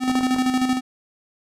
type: tone with tremolo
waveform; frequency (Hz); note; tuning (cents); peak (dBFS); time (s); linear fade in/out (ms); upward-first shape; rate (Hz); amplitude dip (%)
square; 255.9; C4; -38; -17; 0-0.81; 50; square; 13; 50
type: clicks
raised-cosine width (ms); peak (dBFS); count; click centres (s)
1; -17; 5; 0.097 / 0.154 / 0.209 / 0.269 / 0.363
effects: low-pass 10000 Hz 12 dB/octave